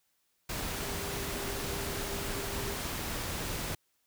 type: tone in noise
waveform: sine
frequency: 397.9 Hz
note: G4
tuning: 26 cents sharp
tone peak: -42 dBFS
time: 0.81-2.74 s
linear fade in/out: 5 ms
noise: pink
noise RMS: -36 dBFS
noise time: 0.49-3.75 s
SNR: -9 dB
effects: white hiss -75 dBFS RMS until 4.06 s